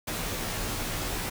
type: noise with comb filter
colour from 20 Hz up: pink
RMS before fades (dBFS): -32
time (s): 0.07-1.3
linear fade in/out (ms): 10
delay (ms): 15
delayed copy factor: -0.8
effects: none

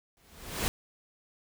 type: noise with exponential growth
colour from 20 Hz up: pink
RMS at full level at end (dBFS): -27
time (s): 0.17-0.68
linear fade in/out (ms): 0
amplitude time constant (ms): 110
effects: none

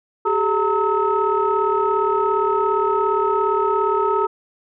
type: tone cluster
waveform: sine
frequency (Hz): 386.8 / 424.1 / 915 / 1287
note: G4 / G#4 / A#5 / E6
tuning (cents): -23 / +36 / -32 / -42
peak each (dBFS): -21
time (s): 0.25-4.27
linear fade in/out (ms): 10
effects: tanh soft clip ceiling -7 dBFS

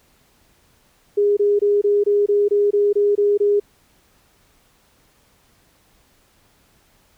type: tone bursts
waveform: sine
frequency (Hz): 409.6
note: G#4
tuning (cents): -24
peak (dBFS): -13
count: 11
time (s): 1.17-3.6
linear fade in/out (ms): 10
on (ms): 200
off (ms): 23
effects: pink hiss -58 dBFS RMS until 7.17 s

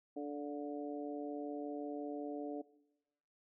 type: harmonic tone with a mistuned harmonic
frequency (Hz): 145.8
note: D3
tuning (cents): -12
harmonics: 2 / 3 / 4 / 5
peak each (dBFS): -41 / -45 / -47 / -49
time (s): 0.16-2.62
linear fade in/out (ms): 10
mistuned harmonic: 5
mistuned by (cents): -16
effects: noise-tail reverb RT60 0.9 s tail -20 dB re dry

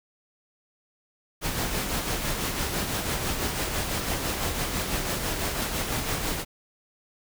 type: noise with tremolo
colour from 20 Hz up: pink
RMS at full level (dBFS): -27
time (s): 1.41-6.45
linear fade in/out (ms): 50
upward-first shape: sine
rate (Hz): 6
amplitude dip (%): 40
effects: none

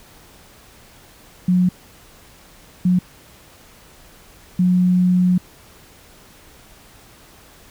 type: tone bursts at uneven times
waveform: sine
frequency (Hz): 180.9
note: F#3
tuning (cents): -39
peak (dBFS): -12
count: 3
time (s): 1.48-1.69 / 2.85-2.99 / 4.59-5.38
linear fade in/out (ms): 5
effects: pink hiss -47 dBFS RMS until 7.7 s

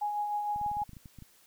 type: tone with tremolo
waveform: sine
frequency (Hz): 830.6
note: G#5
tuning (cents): 0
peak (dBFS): -28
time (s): 0.01-0.84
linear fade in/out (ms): 10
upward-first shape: sine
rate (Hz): 6.5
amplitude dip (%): 35
type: clicks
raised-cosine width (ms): 5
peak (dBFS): -35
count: 12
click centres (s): 0.561 / 0.614 / 0.663 / 0.715 / 0.769 / 0.818 / 0.893 / 0.933 / 0.968 / 1.058 / 1.187 / 1.223
effects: white hiss -62 dBFS RMS until 1.46 s

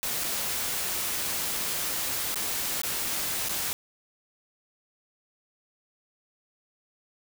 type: noise with dropouts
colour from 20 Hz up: white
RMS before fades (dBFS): -30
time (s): 0.03-3.73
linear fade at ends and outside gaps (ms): 0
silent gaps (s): 0.237-0.241 / 2.344-2.357 / 2.817-2.834 / 3.486-3.493
effects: none

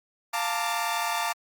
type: chord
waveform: sawtooth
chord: Bb major seventh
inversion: second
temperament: equal with one note detuned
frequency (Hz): 698.5 / 880 / 919 / 1174.7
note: F5 / A5 / Bb5 / D6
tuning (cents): 0 / 0 / -25 / 0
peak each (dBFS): -28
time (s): 0.33-1.33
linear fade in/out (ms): 10
effects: Opus 48 kbps

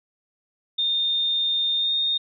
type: tone with pitch glide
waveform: sine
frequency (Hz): 3639 to 3677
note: A#7 to A#7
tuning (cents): -42 to -24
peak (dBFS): -20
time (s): 0.78-2.18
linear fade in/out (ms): 10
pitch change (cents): +18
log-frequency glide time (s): 1.77-1.92
effects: none

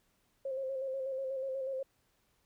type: tone with vibrato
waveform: sine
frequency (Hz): 532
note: C5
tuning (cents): +29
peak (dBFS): -34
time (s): 0.45-1.83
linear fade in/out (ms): 5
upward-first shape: square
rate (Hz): 8.2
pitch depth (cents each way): 32
effects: pink hiss -74 dBFS RMS until 2.45 s

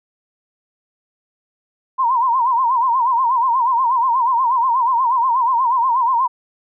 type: tone with vibrato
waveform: sine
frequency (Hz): 987.8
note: B5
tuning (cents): 0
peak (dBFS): -13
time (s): 1.98-6.28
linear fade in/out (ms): 20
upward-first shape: sine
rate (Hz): 8.3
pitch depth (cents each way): 130
effects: none

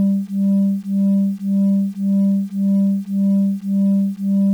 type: beating tone pair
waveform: sine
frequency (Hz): 196 / 197.8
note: G3 / G3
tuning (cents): 0 / +16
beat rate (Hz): 1.8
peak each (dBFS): -15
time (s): 0-4.53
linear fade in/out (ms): 0
effects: tanh soft clip ceiling -11 dBFS + 8-bit

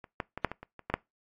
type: clicks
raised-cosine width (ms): 0.5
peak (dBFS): -29 / -16 / -21 / -9 / -21 / -28 / -29 / -18 / -10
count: 9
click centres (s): 0.042 / 0.202 / 0.376 / 0.447 / 0.516 / 0.63 / 0.793 / 0.9 / 0.94
effects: noise-tail reverb RT60 0.2 s tail -22 dB re dry + AAC 64 kbps

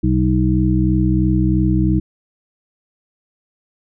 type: harmonic tone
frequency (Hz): 63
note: B1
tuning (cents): +35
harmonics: 1 / 2 / 3 / 5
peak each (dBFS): -18 / -18 / -18 / -18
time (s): 0.03-2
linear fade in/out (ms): 10
effects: none

